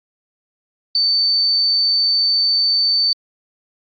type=tone; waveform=sine; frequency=4547 Hz; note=C#8; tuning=43 cents sharp; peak=-13 dBFS; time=0.95-3.13 s; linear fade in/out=2 ms; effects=AAC 64 kbps

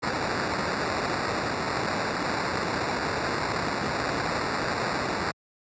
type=noise with sample-and-hold; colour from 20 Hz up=white; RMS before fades=-28 dBFS; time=0.02-5.32 s; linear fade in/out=20 ms; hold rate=3150 Hz; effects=high-pass 80 Hz 12 dB/octave + resampled to 16000 Hz

